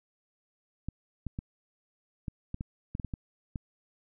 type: clicks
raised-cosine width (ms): 5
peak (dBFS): -22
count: 11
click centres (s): 0.886 / 1.267 / 1.389 / 2.282 / 2.544 / 2.609 / 2.951 / 2.998 / 3.047 / 3.138 / 3.558
effects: none